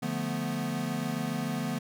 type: chord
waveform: square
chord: B half-diminished seventh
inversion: first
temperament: equal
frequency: 146.83 / 174.61 / 220 / 246.9 Hz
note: D3 / F3 / A3 / B3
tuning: 0 / 0 / 0 / 0 cents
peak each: -37 / -37 / -36 / -35 dBFS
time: 0.02-1.79 s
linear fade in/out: 10 ms
effects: none